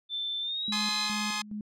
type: tone with pitch glide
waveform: sine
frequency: 3543 to 4046 Hz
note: A7 to B7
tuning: +11 to +41 cents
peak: -30 dBFS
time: 0.09-1.11 s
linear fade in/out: 50 ms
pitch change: +230 cents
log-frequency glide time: 0.41-0.82 s
type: tone with tremolo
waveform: sine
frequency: 210 Hz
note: G#3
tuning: 19 cents sharp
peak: -33 dBFS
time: 0.68-1.61 s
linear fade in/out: 2 ms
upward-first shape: square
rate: 2.4 Hz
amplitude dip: 70%
type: chord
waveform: 10% pulse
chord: Ab major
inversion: none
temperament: equal with one note detuned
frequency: 849 / 1046.5 / 1244.5 Hz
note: Ab5 / C6 / Eb6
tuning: +38 / 0 / 0 cents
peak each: -26 dBFS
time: 0.72-1.42 s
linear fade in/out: 5 ms
effects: low-pass 9000 Hz 12 dB/octave